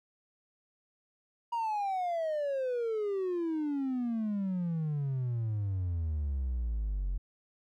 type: exponential sweep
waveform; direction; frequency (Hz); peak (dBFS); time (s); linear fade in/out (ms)
triangle; down; 953 to 43.68; -27; 1.52-7.18; 10
effects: tanh soft clip ceiling -24 dBFS